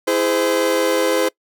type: chord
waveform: 40% pulse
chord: E augmented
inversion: none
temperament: equal with one note detuned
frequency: 329.6 / 415.3 / 514.9 Hz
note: E4 / G#4 / B#4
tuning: 0 / 0 / -28 cents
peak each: -21 / -21 / -17 dBFS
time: 0.07-1.29 s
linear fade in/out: 10 ms
effects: noise-tail reverb RT60 0.1 s tail -24 dB re dry